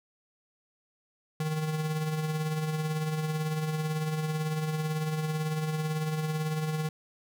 square tone with tremolo, 155.56 Hz, D#3, in tune, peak -27 dBFS, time 1.4-6.89 s, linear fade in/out 2 ms, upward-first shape triangle, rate 18 Hz, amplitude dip 50%, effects none

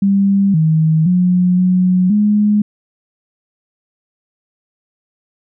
sine tone with pitch steps, 197.5 / 158.4 / 180.3 / 182.9 / 208.7 Hz, G3 / D#3 / F#3 / F#3 / G#3, +13 / +31 / -45 / -20 / +9 cents, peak -9 dBFS, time 0.02-2.62 s, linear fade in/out 5 ms, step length 520 ms, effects none

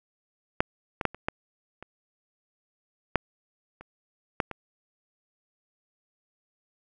clicks, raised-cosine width 0.5 ms, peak -6 / -14 / -7 / -26 / -11 / -26 / -6 / -29 / -9 / -20 dBFS, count 10, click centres 0.605 / 1.012 / 1.053 / 1.146 / 1.285 / 1.826 / 3.157 / 3.81 / 4.402 / 4.513 s, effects none

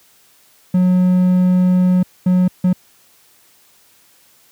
triangle tone bursts at uneven times, 182.2 Hz, F#3, 26 cents flat, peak -8 dBFS, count 3, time 0.74-2.03 / 2.26-2.48 / 2.64-2.73 s, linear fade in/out 5 ms, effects white hiss -52 dBFS RMS until 4.51 s + high-pass 60 Hz 12 dB/octave

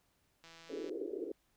click train, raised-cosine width 0.2 ms, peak -38 dBFS, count 76, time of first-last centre 0.44-0.895 s, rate 165 Hz
white band-pass noise, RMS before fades -41 dBFS, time 0.69-1.32 s, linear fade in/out 5 ms, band 310 to 450 Hz, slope 48 dB/octave
effects pink hiss -75 dBFS RMS until 1.56 s

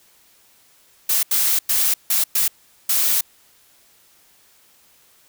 blue noise bursts at uneven times, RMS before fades -18 dBFS, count 6, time 1.09-1.23 / 1.31-1.59 / 1.69-1.94 / 2.1-2.24 / 2.35-2.48 / 2.89-3.21 s, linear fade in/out 5 ms, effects white hiss -55 dBFS RMS until 5.28 s

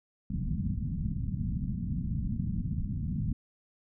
white low-pass noise, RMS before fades -32 dBFS, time 0.3-3.33 s, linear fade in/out 5 ms, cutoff 220 Hz, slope 48 dB/octave, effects none

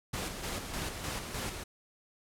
pink noise with tremolo, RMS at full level -36 dBFS, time 0.13-1.64 s, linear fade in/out 10 ms, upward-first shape square, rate 3.3 Hz, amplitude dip 45%, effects low-pass 12000 Hz 12 dB/octave

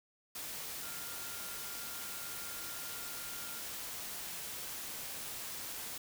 sine tone in noise, 1400 Hz, F6, 4 cents sharp, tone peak -52 dBFS, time 0.83-3.6 s, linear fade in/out 5 ms, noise white, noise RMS -43 dBFS, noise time 0.35-5.98 s, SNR -12 dB, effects none

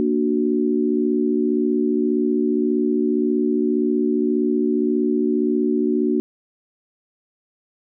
sine chord, Bb augmented, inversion none, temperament equal with one note detuned, 233.1 / 294.9 / 370 Hz, Bb3 / D4 / F#4, 0 / +7 / 0 cents, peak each -21 dBFS, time 0-6.2 s, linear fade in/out 0 ms, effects none

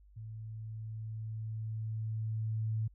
sine tone with level ramp, 110 Hz, A2, in tune, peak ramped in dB -42 to -30 dBFS, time 0.16-2.88 s, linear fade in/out 10 ms, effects added 50 Hz sine -57 dBFS peak until 2.94 s

